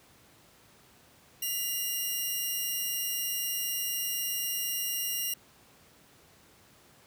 5% pulse tone pair together, 1999 / 2832 Hz, B6 / F7, +20 / +23 cents, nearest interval tritone, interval 603 cents, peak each -33 / -21 dBFS, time 1.42-5.34 s, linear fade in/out 5 ms, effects pink hiss -59 dBFS RMS until 7.06 s + high-pass 80 Hz 12 dB/octave

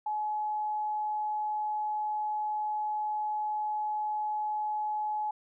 sine tone, 849 Hz, G#5, 38 cents sharp, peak -29 dBFS, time 0.06-5.31 s, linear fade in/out 5 ms, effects none

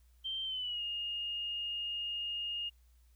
sine tone with pitch glide, 3136 to 2843 Hz, G7 to F7, 0 to +30 cents, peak -35 dBFS, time 0.24-2.7 s, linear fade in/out 20 ms, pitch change -170 cents, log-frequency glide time 0.44-0.82 s, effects added 60 Hz sine -61 dBFS peak until 3.15 s + white hiss -75 dBFS RMS until 3.15 s

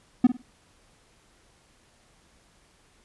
triangle tone with echo, 248.9 Hz, B3, 14 cents sharp, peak -10 dBFS, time 0.24-0.27 s, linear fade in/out 5 ms, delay 50 ms, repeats 3, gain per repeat -12 dB, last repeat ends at 0.42 s, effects pink hiss -61 dBFS RMS until 3.04 s + resampled to 24000 Hz

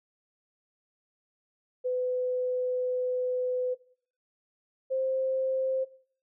sine tone pair in turn, 503 / 525.5 Hz, B4 / C5, +32 / +7 cents, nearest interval minor second, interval 75 cents, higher second, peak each -26 dBFS, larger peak neither, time 1.84-3.75 / 4.9-5.85 s, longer first, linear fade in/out 20 ms, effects noise-tail reverb RT60 0.5 s tail -18 dB re dry

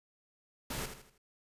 pink noise with echo, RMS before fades -38 dBFS, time 0.7-0.86 s, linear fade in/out 5 ms, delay 80 ms, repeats 4, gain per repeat -8 dB, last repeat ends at 1.18 s, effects resampled to 32000 Hz

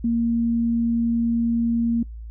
sine tone, 232.5 Hz, A#3, 4 cents flat, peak -18 dBFS, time 0.04-2.03 s, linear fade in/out 5 ms, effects noise-tail reverb RT60 0.1 s tail -23 dB re dry + added 56 Hz sine -33 dBFS peak until 2.3 s

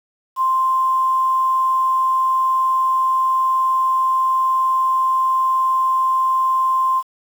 sine tone, 1046.5 Hz, C6, in tune, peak -14 dBFS, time 0.36-7.03 s, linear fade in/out 50 ms, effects 7-bit

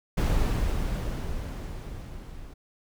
brown noise with level ramp, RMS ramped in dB -22 to -43 dBFS, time 0.17-2.54 s, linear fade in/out 10 ms, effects none

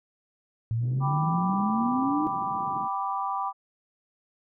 sine exponential sweep, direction up, 110.8 to 313.5 Hz, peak -24 dBFS, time 0.71-2.27 s, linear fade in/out 0 ms
pink band-pass noise, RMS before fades -41 dBFS, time 0.8-2.89 s, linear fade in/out 50 ms, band 140 to 340 Hz, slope 24 dB/octave
sine chord, G major, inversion none, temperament equal, 784 / 987.8 / 1174.7 Hz, G5 / B5 / D6, 0 / 0 / 0 cents, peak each -31 dBFS, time 1-3.53 s, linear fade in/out 50 ms
effects none

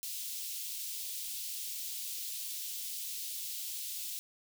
white high-pass noise, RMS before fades -40 dBFS, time 0.03-4.19 s, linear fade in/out 0 ms, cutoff 3000 Hz, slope 24 dB/octave, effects none

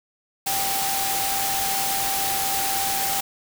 sine tone in noise, 784 Hz, G5, in tune, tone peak -27 dBFS, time 0.46-3.21 s, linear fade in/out 10 ms, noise white, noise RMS -25 dBFS, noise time 0.46-3.21 s, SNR -5 dB, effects none

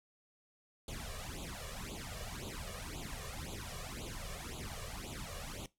pink noise with flanger, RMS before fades -44 dBFS, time 0.88-5.66 s, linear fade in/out 2 ms, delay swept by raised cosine 0.27 to 1.77 ms, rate 1.9 Hz, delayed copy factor +1, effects noise-tail reverb RT60 0.2 s tail -20 dB re dry + low-pass 12000 Hz 12 dB/octave

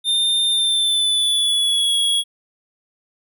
square tone with pitch glide, 3614 to 3333 Hz, A7 to G#7, +46 to +5 cents, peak -16 dBFS, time 0.04-2.24 s, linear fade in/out 50 ms, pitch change -141 cents, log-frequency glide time 0.48-1.98 s, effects none

